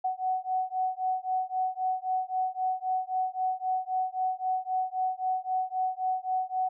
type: beating tone pair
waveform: sine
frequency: 744 / 747.8 Hz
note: F#5 / F#5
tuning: +9 / +18 cents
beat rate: 3.8 Hz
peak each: -30 dBFS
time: 0.04-6.69 s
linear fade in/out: 10 ms
effects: none